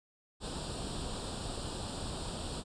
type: noise with comb filter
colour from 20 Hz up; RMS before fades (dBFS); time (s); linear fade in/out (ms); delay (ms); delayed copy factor
pink; -39; 0.4-2.64; 50; 0.24; +0.8
effects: resampled to 22050 Hz